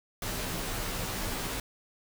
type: noise with comb filter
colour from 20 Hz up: pink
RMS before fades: -34 dBFS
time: 0.22-1.6 s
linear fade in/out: 2 ms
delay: 14 ms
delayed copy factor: -0.9
effects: none